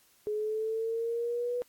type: linear sweep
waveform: sine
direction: up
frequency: 420 to 491.7 Hz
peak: -29 dBFS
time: 0.27-1.62 s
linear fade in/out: 0 ms
effects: white hiss -64 dBFS RMS until 1.68 s + AAC 64 kbps